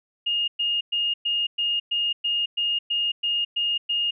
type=tone bursts; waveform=sine; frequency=2843 Hz; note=F7; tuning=30 cents sharp; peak=-21 dBFS; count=12; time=0.26-4.11 s; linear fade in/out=10 ms; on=220 ms; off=110 ms; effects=none